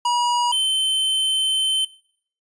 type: tone pair in turn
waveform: square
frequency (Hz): 964 / 3081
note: B5 / G7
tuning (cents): -42 / -31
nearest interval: octave + minor sixth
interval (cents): 2011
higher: second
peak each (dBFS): -18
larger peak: neither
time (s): 0.05-0.52 / 0.52-1.85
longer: second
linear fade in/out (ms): 5
effects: noise-tail reverb RT60 0.6 s tail -22 dB re dry + resampled to 22050 Hz